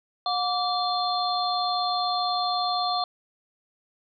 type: tone cluster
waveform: sine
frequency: 723 / 1159 / 3528 / 4213 Hz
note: F#5 / D6 / A7 / C8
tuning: -40 / -23 / +4 / +11 cents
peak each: -26 / -29 / -33 / -30 dBFS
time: 0.26-3.04 s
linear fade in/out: 2 ms
effects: none